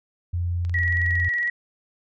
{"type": "tone", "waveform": "sine", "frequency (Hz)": 87.2, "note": "F2", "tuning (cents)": -2, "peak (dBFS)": -22, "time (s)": [0.33, 1.29], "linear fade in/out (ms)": 10}
{"type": "click train", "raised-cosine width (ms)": 0.2, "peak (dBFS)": -27, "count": 19, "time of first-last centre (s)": [0.65, 1.476], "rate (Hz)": 21.8}
{"type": "tone with vibrato", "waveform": "sine", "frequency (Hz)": 1917, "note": "A#6", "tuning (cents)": 48, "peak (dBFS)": -21, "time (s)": [0.74, 1.5], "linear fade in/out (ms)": 5, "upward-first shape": "sine", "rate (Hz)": 18, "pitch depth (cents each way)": 27}
{"effects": []}